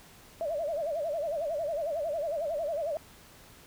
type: tone with vibrato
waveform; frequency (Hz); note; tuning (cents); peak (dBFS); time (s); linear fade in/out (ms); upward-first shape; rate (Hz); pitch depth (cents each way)
sine; 621; D#5; -3; -29; 0.41-2.97; 0; sine; 11; 160
effects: pink hiss -54 dBFS RMS until 3.66 s